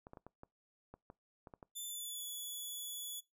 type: clicks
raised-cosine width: 1 ms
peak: -37 dBFS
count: 10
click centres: 0.069 / 0.134 / 0.172 / 0.266 / 0.434 / 0.94 / 1.101 / 1.472 / 1.538 / 1.628 s
type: tone with pitch glide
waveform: 10% pulse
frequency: 3520 to 3416 Hz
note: A7 to G#7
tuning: 0 to +48 cents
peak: -35 dBFS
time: 1.75-3.21 s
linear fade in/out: 20 ms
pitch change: -52 cents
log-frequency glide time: 1.87-2.23 s
effects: noise-tail reverb RT60 0.2 s tail -24 dB re dry